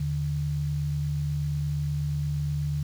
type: tone pair together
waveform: sine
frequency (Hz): 78.48 / 146.83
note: D#2 / D3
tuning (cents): +15 / 0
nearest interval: major seventh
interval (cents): 1085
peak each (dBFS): -32 / -26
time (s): 0-2.83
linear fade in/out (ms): 5
effects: 8-bit